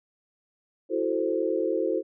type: chord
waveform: sine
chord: F# half-diminished seventh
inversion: third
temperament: equal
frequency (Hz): 329.6 / 370 / 440 / 523.3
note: E4 / F#4 / A4 / C5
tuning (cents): 0 / 0 / 0 / 0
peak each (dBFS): -29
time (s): 0.89-2.03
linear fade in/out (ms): 50
effects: none